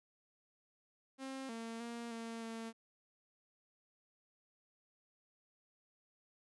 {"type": "tone with pitch steps", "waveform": "sawtooth", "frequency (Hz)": [266.7, 228.3, 234.8, 228.8, 226.7], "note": ["C4", "A#3", "A#3", "A#3", "A#3"], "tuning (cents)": [33, -36, 13, -32, -48], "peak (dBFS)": -39, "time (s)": [1.18, 2.73], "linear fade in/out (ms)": 50, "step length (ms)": 310, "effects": ["resampled to 24000 Hz"]}